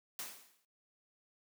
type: noise with exponential decay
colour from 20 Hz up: white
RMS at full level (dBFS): -40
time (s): 0.19-0.65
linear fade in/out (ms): 1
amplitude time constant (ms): 98
effects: noise-tail reverb RT60 0.1 s tail -17 dB re dry + high-pass 200 Hz 12 dB/octave